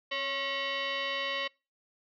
sine tone with frequency modulation, 554.4 Hz, C#5, in tune, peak -30 dBFS, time 0.11-1.48 s, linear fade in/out 10 ms, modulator 822 Hz, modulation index 4, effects noise-tail reverb RT60 0.3 s tail -26 dB re dry

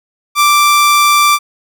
sawtooth tone, 1174.7 Hz, D6, in tune, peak -3 dBFS, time 0.35-1.39 s, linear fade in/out 50 ms, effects none

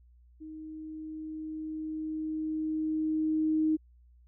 sine tone with level ramp, 312.6 Hz, D#4, 8 cents sharp, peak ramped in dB -41 to -23 dBFS, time 0.4-3.77 s, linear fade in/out 20 ms, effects added 60 Hz sine -56 dBFS peak until 4.27 s

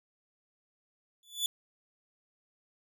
sawtooth tone with exponential growth, 3463 Hz, A7, 28 cents flat, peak -22 dBFS, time 1.23-1.46 s, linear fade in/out 1 ms, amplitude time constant 49 ms, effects none

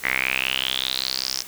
sawtooth tone with band-pass filter sweep, 65.1 Hz, C2, 8 cents flat, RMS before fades -25 dBFS, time 0.03-1.43 s, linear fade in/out 20 ms, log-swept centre 2000 to 5600 Hz, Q 7.5, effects white hiss -40 dBFS RMS until 1.47 s

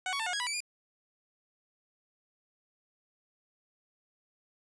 15% pulse tone with pitch steps, 744 / 1118 / 891 / 722 / 1653 / 983 / 2311 / 2418 Hz, F#5 / C#6 / A5 / F#5 / G#6 / B5 / D7 / D7, +9 / +14 / +22 / -43 / -9 / -8 / -28 / +50 cents, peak -25 dBFS, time 0.06-0.604 s, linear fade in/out 2 ms, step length 68 ms, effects resampled to 22050 Hz

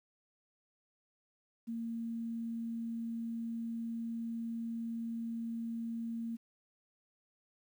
sine tone with quantisation, 229.9 Hz, A#3, 24 cents flat, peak -36 dBFS, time 1.67-6.37 s, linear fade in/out 20 ms, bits 11, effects none

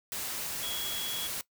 sine tone in noise, 3338 Hz, G#7, 8 cents sharp, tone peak -36 dBFS, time 0.63-1.27 s, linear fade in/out 0 ms, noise white, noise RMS -36 dBFS, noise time 0.12-1.41 s, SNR -3 dB, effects noise-tail reverb RT60 0.1 s tail -19 dB re dry

